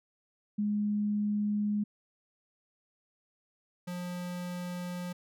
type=tone pair in turn; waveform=sine / square; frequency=208 / 177.83 Hz; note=G#3 / F3; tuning=+3 / +32 cents; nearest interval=minor third; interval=271 cents; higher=first; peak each=-27 / -36 dBFS; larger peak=first; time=0.58-1.84 / 3.87-5.13 s; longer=neither; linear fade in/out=10 ms; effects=none